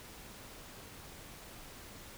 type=silence; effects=pink hiss -51 dBFS RMS until 2.17 s